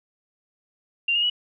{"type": "tone with pitch steps", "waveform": "sine", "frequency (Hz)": [2779, 2852, 2927], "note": ["F7", "F7", "F#7"], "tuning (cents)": [-9, 36, -19], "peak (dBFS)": -19, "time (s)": [1.08, 1.299], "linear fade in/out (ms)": 5, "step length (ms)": 73, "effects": []}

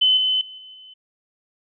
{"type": "tone with level steps", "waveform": "sine", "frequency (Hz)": 3036, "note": "F#7", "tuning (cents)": 44, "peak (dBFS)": [-13, -17, -36, -39, -41], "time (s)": [0.01, 0.94], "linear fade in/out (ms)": 10, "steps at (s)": [0.17, 0.41, 0.58, 0.74], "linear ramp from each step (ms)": 2, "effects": []}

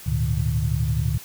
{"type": "tone cluster", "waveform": "sine", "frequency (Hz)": [72.3, 107.4, 119.2, 151.3], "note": ["D2", "A2", "A#2", "D#3"], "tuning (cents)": [-27, -41, 39, -48], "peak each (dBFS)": -25, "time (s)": [0.06, 1.18], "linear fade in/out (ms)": 10, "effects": ["tanh soft clip ceiling -9 dBFS", "white hiss -42 dBFS RMS until 1.24 s"]}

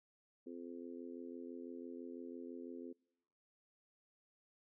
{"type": "harmonic tone", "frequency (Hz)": 86, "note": "F2", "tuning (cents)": -26, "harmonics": [3, 4, 5, 6], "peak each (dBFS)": [-49, -51, -53, -60], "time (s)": [0.46, 2.93], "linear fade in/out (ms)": 10, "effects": ["noise-tail reverb RT60 0.9 s tail -26 dB re dry"]}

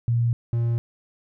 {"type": "tone pair in turn", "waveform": ["sine", "triangle"], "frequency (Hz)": [118, 117.32], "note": ["A#2", "A#2"], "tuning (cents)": [22, 12], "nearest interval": "unison", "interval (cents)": 10, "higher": "first", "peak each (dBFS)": [-18, -18], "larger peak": "neither", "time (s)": [[0.08, 0.33], [0.53, 0.78]], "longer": "neither", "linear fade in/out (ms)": 0, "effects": []}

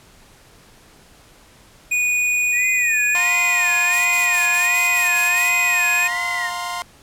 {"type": "tone with pitch glide", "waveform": "square", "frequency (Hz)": [2467, 2490], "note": ["D#7", "D#7"], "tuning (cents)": [-15, 1], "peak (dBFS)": -17, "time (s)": [1.91, 6.08], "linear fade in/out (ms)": 10, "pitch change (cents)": 16, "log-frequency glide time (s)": [4.55, 5.23]}
{"type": "tone with vibrato", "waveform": "sine", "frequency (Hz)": 1866, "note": "A#6", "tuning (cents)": 1, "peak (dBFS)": -22, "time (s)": [2.52, 6.51], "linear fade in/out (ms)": 50, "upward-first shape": "sine", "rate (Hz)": 1.4, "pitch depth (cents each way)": 170}
{"type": "chord", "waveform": "sawtooth", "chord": "F suspended fourth", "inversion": "none", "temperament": "equal with one note detuned", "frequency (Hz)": [707, 932.3, 1046.5], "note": ["F5", "Bb5", "C6"], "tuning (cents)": [21, 0, 0], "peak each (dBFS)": [-25, -29, -23], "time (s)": [3.15, 6.82], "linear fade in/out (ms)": 0}
{"type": "noise bursts", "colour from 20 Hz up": "blue", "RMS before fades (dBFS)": -28, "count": 8, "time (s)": [3.91, 5.502], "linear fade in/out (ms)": 20, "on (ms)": 150, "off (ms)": 56}
{"effects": ["pink hiss -49 dBFS RMS until 7.02 s", "low-pass 12000 Hz 12 dB/octave"]}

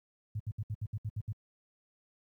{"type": "tone bursts", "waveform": "sine", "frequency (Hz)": 105.8, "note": "G#2", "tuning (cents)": 33, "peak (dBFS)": -32, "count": 9, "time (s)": [0.35, 1.324], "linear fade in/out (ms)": 5, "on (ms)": 46, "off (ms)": 70, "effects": ["high-pass 60 Hz 12 dB/octave", "12-bit"]}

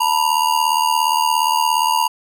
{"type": "ring-modulated tone", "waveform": "square", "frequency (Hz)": 941, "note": "A#5", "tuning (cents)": 16, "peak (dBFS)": -12, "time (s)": [0, 2.08], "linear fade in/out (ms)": 10, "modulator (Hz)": 38.6, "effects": []}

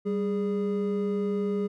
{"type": "tone pair together", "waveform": "triangle", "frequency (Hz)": [196, 412.9], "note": ["G3", "G#4"], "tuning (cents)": [0, -10], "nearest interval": "octave + minor second", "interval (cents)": 1290, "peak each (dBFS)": -26, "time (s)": [0.05, 1.68], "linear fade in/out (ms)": 20, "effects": []}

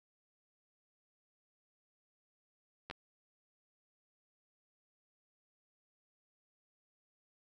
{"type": "clicks", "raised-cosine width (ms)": 0.3, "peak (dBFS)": -26, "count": 2, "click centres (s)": [2.9, 2.911], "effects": []}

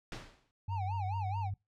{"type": "noise with exponential decay", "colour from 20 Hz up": "pink", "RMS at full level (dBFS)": -39, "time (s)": [0.12, 0.51], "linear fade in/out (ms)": 1, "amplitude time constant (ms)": 83}
{"type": "tone with vibrato", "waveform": "triangle", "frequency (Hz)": 830.6, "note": "G#5", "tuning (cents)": 0, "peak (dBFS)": -35, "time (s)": [0.68, 1.51], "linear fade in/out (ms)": 50, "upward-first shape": "sine", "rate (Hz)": 4.6, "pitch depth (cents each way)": 210}
{"type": "tone with pitch glide", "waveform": "sine", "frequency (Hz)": [96.8, 98.61], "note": ["G2", "G2"], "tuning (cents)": [-21, 11], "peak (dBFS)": -34, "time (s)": [0.68, 1.54], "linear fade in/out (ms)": 5, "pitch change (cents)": 32, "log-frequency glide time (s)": [1.13, 1.33]}
{"effects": ["noise-tail reverb RT60 0.2 s tail -23 dB re dry", "low-pass 5000 Hz 12 dB/octave"]}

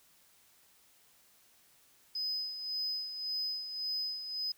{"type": "tone with tremolo", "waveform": "sine", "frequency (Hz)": 5030, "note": "D#8", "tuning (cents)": 18, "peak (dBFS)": -30, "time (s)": [2.15, 4.52], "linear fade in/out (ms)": 5, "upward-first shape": "sine", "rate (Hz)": 1.8, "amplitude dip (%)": 65, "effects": ["tanh soft clip ceiling -30 dBFS", "white hiss -65 dBFS RMS until 4.57 s"]}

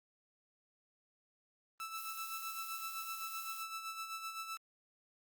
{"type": "tone with tremolo", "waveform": "sawtooth", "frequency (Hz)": 1318.5, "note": "E6", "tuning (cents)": 0, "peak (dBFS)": -36, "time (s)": [1.8, 4.57], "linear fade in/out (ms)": 0, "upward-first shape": "sine", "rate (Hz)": 7.8, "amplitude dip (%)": 55}
{"type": "noise", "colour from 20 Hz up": "violet", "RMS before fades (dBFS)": -48, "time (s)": [1.96, 3.63], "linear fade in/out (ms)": 10}
{"effects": ["Opus 32 kbps"]}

